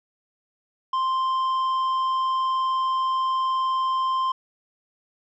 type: tone with tanh clipping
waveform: sine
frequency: 1046.5 Hz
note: C6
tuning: in tune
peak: -22 dBFS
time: 0.93-4.32 s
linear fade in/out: 5 ms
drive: 6 dB
effects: none

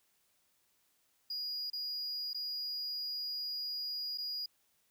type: tone with dropouts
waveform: triangle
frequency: 4882 Hz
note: D#8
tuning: 34 cents flat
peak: -35 dBFS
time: 1.3-4.46 s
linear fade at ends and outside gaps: 5 ms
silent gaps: 1.701-1.731 / 2.333-2.345 / 4.176-4.182 s
effects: white hiss -74 dBFS RMS until 4.9 s

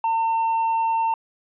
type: tone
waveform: triangle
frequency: 905 Hz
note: A5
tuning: 48 cents sharp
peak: -17 dBFS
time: 0.04-1.14 s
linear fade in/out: 2 ms
effects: resampled to 8000 Hz

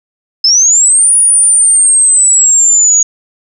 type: linear two-way sweep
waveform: sine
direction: up then down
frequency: 5090 to 9730 to 6680 Hz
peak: -4 dBFS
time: 0.44-3.03 s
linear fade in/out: 5 ms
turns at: 1.15 s
effects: none

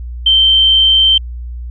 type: tone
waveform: sine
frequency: 3119 Hz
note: G7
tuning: 9 cents flat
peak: -6 dBFS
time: 0.26-1.18 s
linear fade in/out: 5 ms
effects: added 60 Hz sine -22 dBFS peak until 1.7 s

